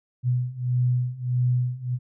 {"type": "beating tone pair", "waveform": "sine", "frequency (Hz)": [123.47, 125.07], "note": ["B2", "B2"], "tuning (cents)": [0, 22], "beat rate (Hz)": 1.6, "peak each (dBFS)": [-25, -23], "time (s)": [0.23, 1.99], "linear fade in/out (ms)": 50, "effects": []}